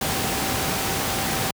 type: tone in noise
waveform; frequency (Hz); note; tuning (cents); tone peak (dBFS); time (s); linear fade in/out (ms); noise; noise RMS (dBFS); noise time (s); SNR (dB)
sine; 776; G5; -18; -33; 0.01-1.51; 5; pink; -24; 0.01-1.51; -12
effects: high-pass 80 Hz 12 dB/octave